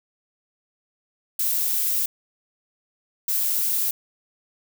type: noise bursts at uneven times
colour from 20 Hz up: violet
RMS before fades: -23 dBFS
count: 2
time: 1.39-2.06 / 3.28-3.91 s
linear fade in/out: 5 ms
effects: none